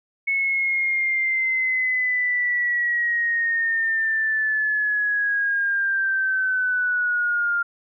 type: linear sweep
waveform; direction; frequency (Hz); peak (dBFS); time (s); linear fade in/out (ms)
sine; down; 2201 to 1398; -19; 0.27-7.63; 10
effects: none